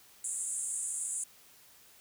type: band-pass noise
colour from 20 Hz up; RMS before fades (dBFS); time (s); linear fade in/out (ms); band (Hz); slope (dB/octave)
white; -36; 0.24-1.24; 5; 7100 to 10000; 96
effects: white hiss -59 dBFS RMS until 2 s